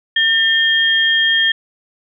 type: tone pair together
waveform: sine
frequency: 1801 / 3226 Hz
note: A6 / G7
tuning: +40 / +49 cents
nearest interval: minor seventh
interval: 1009 cents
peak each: -14 dBFS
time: 0.16-1.52 s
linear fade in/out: 5 ms
effects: none